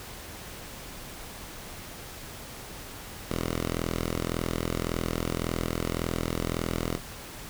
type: tone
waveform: 5% pulse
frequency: 41.8 Hz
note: E1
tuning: 25 cents sharp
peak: -17 dBFS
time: 3.29-6.98 s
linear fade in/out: 20 ms
effects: pink hiss -42 dBFS RMS until 7.49 s